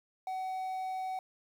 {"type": "tone with quantisation", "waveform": "triangle", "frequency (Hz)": 752, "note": "F#5", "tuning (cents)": 28, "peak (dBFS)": -32, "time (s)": [0.27, 1.19], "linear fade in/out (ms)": 2, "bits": 10, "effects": []}